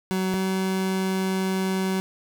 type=tone pair in turn; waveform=30% pulse; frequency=187.6 / 189.34 Hz; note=F#3 / F#3; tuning=+24 / +40 cents; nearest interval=unison; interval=16 cents; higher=second; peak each=-20 dBFS; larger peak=neither; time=0.11-0.34 / 0.34-2 s; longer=second; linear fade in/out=0 ms; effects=none